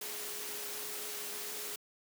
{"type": "tone in noise", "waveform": "sine", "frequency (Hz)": 418.3, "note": "G#4", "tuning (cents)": 12, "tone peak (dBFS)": -50, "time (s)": [0.01, 1.76], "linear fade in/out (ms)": 5, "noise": "white", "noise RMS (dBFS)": -41, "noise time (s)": [0.01, 1.76], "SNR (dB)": -12, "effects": ["high-pass 200 Hz 12 dB/octave"]}